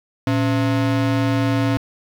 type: ring-modulated tone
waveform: square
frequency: 196 Hz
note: G3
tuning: in tune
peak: -14 dBFS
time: 0.27-1.77 s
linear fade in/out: 0 ms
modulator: 80.5 Hz
effects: low-pass 4000 Hz 12 dB/octave + 7-bit